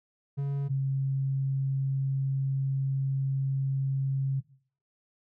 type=tone pair in turn; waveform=triangle / sine; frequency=140 / 135.47 Hz; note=C#3 / C#3; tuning=+18 / -39 cents; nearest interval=minor second; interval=57 cents; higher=first; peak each=-25 dBFS; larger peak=neither; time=0.37-0.69 / 0.69-4.41 s; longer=second; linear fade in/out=20 ms; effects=noise-tail reverb RT60 0.5 s tail -18 dB re dry